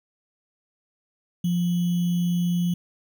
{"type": "tone with sample-and-hold", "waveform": "sine", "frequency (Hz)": 174.7, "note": "F3", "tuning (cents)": 1, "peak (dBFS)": -20, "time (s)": [1.44, 2.74], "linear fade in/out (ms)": 5, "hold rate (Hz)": 3150, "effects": []}